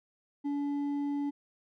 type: tone with hard clipping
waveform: sine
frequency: 285.9 Hz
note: D4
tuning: 46 cents flat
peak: -31 dBFS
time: 0.44-1.31 s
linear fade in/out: 20 ms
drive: 4 dB
effects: none